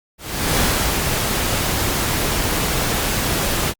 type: noise with ADSR envelope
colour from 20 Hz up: pink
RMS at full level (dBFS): -17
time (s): 0.18-3.74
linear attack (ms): 400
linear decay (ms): 370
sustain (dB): -3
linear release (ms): 53
effects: Opus 48 kbps